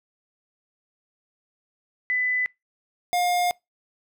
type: tone pair in turn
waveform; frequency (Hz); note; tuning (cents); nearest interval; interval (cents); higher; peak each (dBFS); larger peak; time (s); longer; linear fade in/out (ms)
sine / square; 2000 / 710.8; B6 / F5; +21 / +30; octave + tritone; 1791; first; -21 / -21; neither; 2.1-2.46 / 3.13-3.51; second; 0
effects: noise-tail reverb RT60 0.2 s tail -25 dB re dry